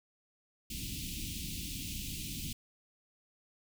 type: band-stop noise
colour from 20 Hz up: pink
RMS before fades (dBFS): -40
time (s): 0.7-2.53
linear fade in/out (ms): 5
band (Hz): 310 to 2500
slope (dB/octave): 48
effects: none